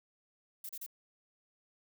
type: noise bursts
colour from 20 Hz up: violet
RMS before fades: -43 dBFS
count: 3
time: 0.64-0.864 s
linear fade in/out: 5 ms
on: 52 ms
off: 34 ms
effects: none